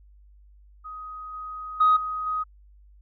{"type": "tone with level steps", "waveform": "sine", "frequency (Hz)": 1255, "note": "D#6", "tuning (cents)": 15, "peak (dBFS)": [-35, -33, -14, -27, -24], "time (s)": [0.84, 2.44], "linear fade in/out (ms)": 20, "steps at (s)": [1.33, 1.8, 1.96, 2.26], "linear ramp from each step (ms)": 10, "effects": ["tanh soft clip ceiling -11 dBFS", "added 50 Hz sine -50 dBFS peak until 3.01 s"]}